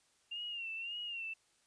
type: tone with vibrato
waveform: sine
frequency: 2773 Hz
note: F7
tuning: 13 cents flat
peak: -39 dBFS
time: 0.31-1.34 s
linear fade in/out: 10 ms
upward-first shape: sine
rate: 1.8 Hz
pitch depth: 78 cents each way
effects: white hiss -72 dBFS RMS until 1.66 s + resampled to 22050 Hz